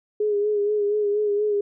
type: tone with vibrato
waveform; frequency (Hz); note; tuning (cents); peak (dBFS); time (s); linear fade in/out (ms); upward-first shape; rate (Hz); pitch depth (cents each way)
sine; 415.3; G#4; 0; -19; 0.2-1.61; 5; sine; 4.2; 39
effects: none